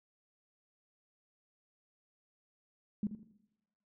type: tone with echo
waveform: sine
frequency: 207.7 Hz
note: G#3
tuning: in tune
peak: -30 dBFS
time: 3.03-3.07 s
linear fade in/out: 2 ms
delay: 81 ms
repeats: 3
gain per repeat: -10 dB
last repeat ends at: 3.313 s
effects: noise-tail reverb RT60 1.0 s tail -18 dB re dry